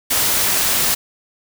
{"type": "noise", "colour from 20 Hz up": "white", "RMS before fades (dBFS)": -17, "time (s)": [0.1, 0.95], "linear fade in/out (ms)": 10, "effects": []}